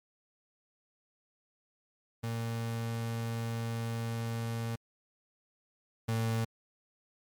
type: tone pair in turn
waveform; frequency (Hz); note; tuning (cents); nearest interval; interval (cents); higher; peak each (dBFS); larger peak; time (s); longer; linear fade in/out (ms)
35% pulse; 115.1 / 113.32; A#2 / A#2; -22 / -49; unison; 27; first; -31 / -27; second; 2.23-4.76 / 6.08-6.45; first; 10
effects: MP3 96 kbps